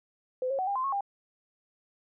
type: tone with pitch steps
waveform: sine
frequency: 510 / 543 / 750 / 802 / 1036 / 1094 / 800 Hz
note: C5 / C#5 / F#5 / G5 / C6 / C#6 / G5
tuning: -44 / -36 / +23 / +39 / -17 / -23 / +35 cents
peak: -27 dBFS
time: 0.42-1.008 s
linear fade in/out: 2 ms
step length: 84 ms
effects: none